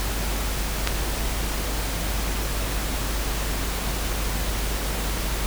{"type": "click", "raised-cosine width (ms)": 0.2, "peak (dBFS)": -4, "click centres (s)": 0.874, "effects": ["added 50 Hz sine -26 dBFS peak until 5.46 s", "pink hiss -29 dBFS RMS until 5.46 s"]}